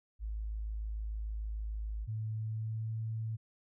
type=tone; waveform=sine; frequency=53.4 Hz; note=G#1; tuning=49 cents sharp; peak=-35 dBFS; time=0.19-2.08 s; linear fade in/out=50 ms
type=tone with pitch glide; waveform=sine; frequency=109.3 to 111.27 Hz; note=A2 to A2; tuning=-11 to +20 cents; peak=-34 dBFS; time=2.07-3.37 s; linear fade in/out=20 ms; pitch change=+31 cents; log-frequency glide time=2.35-2.93 s
effects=none